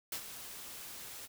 white noise with ADSR envelope, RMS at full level -37 dBFS, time 0.12-1.28 s, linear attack 3 ms, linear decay 81 ms, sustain -10 dB, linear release 32 ms, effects none

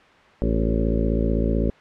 harmonic tone with a mistuned harmonic, 55.8 Hz, A1, 25 cents sharp, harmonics 1 / 2 / 3 / 4 / 5 / 6 / 7 / 8 / 9 / 10, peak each -22 / -29 / -28 / -26 / -29 / -32 / -31 / -31 / -35 / -32 dBFS, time 0.42-1.7 s, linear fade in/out 0 ms, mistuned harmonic 6, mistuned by +45 cents, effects white hiss -50 dBFS RMS until 1.8 s + low-pass 2000 Hz 12 dB/octave

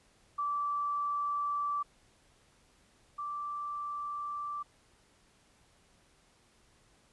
sine tone pair in turn, 1162 / 1170.1 Hz, D6 / D6, -19 / -7 cents, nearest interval unison, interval 12 cents, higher second, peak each -30 / -35 dBFS, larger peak first, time 0.38-1.83 / 3.18-4.63 s, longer neither, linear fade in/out 10 ms, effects pink hiss -66 dBFS RMS until 7.12 s + resampled to 24000 Hz

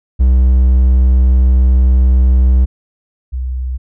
triangle / sine tone pair in turn, 63.5 / 63.5 Hz, B1 / B1, +49 / +49 cents, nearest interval unison, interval 0 cents, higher neither, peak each -4 / -16 dBFS, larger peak first, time 0.19-2.66 / 3.32-3.78 s, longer first, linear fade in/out 20 ms, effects none

